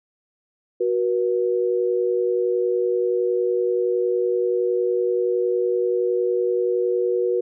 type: tone pair together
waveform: sine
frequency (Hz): 370 / 480.7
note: F#4 / B4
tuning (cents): 0 / -47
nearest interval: perfect fourth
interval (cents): 453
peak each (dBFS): -21 / -21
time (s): 0.8-7.41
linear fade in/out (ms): 10
effects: none